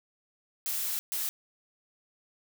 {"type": "noise bursts at uneven times", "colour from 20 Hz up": "blue", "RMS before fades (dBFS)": -32, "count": 2, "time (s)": [[0.66, 0.99], [1.12, 1.29]], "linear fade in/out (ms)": 0, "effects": []}